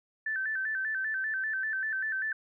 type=tone with vibrato; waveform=sine; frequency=1648 Hz; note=G#6; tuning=14 cents flat; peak=-29 dBFS; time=0.26-2.33 s; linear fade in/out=5 ms; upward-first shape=square; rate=5.1 Hz; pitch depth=110 cents each way; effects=none